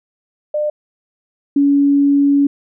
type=tone pair in turn; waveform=sine; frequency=600 / 282.5 Hz; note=D5 / C#4; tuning=+37 / +33 cents; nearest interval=octave + minor second; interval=1304 cents; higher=first; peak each=-15 / -9 dBFS; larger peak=second; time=0.54-0.7 / 1.56-2.47 s; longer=second; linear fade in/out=5 ms; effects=none